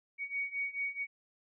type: beating tone pair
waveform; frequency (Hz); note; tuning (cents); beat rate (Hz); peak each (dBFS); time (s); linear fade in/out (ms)
sine; 2240 / 2244.6; C#7 / C#7; +18 / +21; 4.6; -38 / -36; 0.18-1.07; 50
effects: none